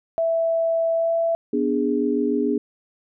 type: tone with pitch glide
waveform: sine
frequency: 660 to 665.7 Hz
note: E5 to E5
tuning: +2 to +17 cents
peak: -18 dBFS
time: 0.18-1.35 s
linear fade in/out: 0 ms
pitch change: +15 cents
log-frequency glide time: 0.94-1.13 s
type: chord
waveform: sine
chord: G# diminished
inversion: first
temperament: equal with one note detuned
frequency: 246.9 / 293.7 / 412.2 Hz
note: B3 / D4 / G#4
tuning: 0 / 0 / -13 cents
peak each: -23 dBFS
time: 1.53-2.58 s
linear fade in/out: 5 ms
effects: none